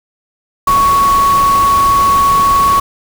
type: tone in noise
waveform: sine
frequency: 1114 Hz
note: C#6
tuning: 8 cents sharp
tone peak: -7 dBFS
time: 0.67-2.8 s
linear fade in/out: 5 ms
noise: pink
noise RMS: -21 dBFS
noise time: 0.67-2.8 s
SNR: +11 dB
effects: none